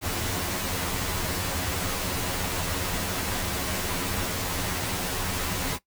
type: noise with comb filter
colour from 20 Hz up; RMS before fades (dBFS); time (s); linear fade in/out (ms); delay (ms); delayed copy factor
pink; -29; 0.01-5.79; 50; 11; +0.95
effects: noise-tail reverb RT60 0.1 s tail -17 dB re dry